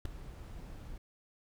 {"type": "noise with ADSR envelope", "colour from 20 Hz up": "brown", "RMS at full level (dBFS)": -30, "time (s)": [0.05, 0.98], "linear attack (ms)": 5, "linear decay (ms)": 4, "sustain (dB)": -16, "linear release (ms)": 5, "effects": []}